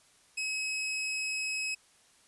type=tone; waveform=sawtooth; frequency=2558 Hz; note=D#7; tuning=47 cents sharp; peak=-28 dBFS; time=0.37-1.75 s; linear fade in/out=10 ms; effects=white hiss -63 dBFS RMS until 2.27 s + resampled to 24000 Hz